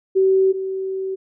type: tone pair in turn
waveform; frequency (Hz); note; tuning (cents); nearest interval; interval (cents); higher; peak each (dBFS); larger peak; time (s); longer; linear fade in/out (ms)
sine; 382 / 382; G4 / G4; -45 / -45; unison; 0; neither; -12 / -22; first; 0.15-0.53 / 0.53-1.16; second; 20
effects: none